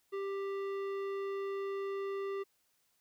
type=tone with tanh clipping; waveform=sine; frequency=393.7 Hz; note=G4; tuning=8 cents sharp; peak=-37 dBFS; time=0.12-2.44 s; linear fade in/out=20 ms; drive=14 dB; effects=white hiss -75 dBFS RMS until 3 s